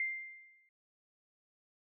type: tone with exponential decay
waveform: sine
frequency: 2097 Hz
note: C7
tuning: 3 cents sharp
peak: -30 dBFS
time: 0-0.69 s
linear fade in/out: 2 ms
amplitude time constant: 150 ms
effects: none